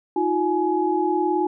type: tone cluster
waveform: sine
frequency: 319.2 / 358.2 / 842 Hz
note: D#4 / F4 / G#5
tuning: +44 / +44 / +24 cents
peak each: -24 / -22 / -23 dBFS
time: 0.16-1.47 s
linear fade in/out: 5 ms
effects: none